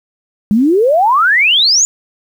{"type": "exponential sweep", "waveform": "sine", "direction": "up", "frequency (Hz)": [198.3, 7040], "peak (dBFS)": -7, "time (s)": [0.51, 1.85], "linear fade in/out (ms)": 0, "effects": ["7-bit"]}